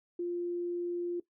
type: tone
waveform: sine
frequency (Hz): 349.2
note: F4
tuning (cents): 0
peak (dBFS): -31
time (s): 0.19-1.2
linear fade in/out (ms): 5
effects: noise-tail reverb RT60 0.1 s tail -17 dB re dry